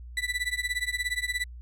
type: tone with tremolo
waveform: 35% pulse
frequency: 1975.5 Hz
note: B6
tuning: in tune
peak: -22 dBFS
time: 0.17-1.44 s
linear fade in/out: 2 ms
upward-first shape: triangle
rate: 17 Hz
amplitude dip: 100%
effects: added 60 Hz sine -40 dBFS peak until 1.61 s + low-pass 12000 Hz 12 dB/octave